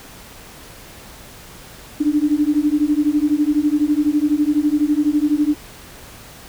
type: beating tone pair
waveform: sine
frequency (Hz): 291.5 / 303.5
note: D4 / D#4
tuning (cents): -13 / -43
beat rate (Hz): 12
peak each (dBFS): -17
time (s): 2-5.55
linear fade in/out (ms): 10
effects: pink hiss -40 dBFS RMS until 6.48 s